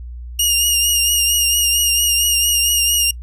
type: tone with vibrato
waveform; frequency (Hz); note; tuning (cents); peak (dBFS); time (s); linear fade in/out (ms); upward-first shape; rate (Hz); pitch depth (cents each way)
15% pulse; 2841; F7; +29; -6; 0.39-3.11; 5; triangle; 4.4; 44
effects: noise-tail reverb RT60 0.1 s tail -26 dB re dry + added 60 Hz sine -28 dBFS peak until 3.22 s